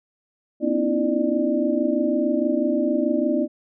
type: tone cluster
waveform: sine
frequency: 243.1 / 267.8 / 306.8 / 333.1 / 596 Hz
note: B3 / C4 / D#4 / E4 / D5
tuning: -27 / +40 / -24 / +18 / +25 cents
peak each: -25 dBFS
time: 0.6-3.48 s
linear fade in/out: 50 ms
effects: none